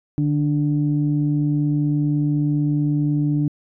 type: tone pair together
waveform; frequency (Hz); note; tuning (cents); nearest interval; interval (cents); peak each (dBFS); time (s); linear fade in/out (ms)
sine; 148.38 / 293.7; D3 / D4; +18 / 0; octave; 1182; -18 / -20; 0.18-3.48; 0
effects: tanh soft clip ceiling -9 dBFS